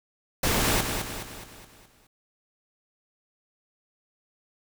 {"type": "noise with echo", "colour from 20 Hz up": "pink", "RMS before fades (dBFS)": -24, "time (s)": [0.43, 0.81], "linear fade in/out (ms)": 5, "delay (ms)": 210, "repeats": 6, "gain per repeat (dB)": -6, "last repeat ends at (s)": 2.07, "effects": []}